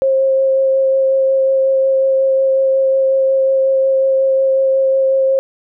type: tone with vibrato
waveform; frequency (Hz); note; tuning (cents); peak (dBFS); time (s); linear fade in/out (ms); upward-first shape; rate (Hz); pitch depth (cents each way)
sine; 534; C5; +35; -10; 0.02-5.39; 0; sine; 5.5; 9
effects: none